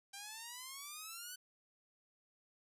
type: exponential sweep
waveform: 5% pulse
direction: up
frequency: 784 to 1515 Hz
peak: -35 dBFS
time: 0.13-1.36 s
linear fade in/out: 10 ms
effects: resampled to 32000 Hz